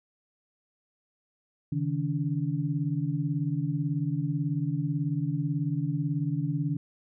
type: tone cluster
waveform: sine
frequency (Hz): 139.6 / 157.8 / 286.1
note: C#3 / D#3 / D4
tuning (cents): +13 / +25 / -45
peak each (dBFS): -30 / -29 / -33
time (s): 1.72-6.77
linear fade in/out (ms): 5
effects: none